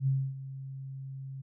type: tone with ADSR envelope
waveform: sine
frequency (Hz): 134.6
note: C3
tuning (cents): +49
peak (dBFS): -23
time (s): 0-1.42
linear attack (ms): 69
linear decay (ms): 270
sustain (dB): -15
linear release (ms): 13
effects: none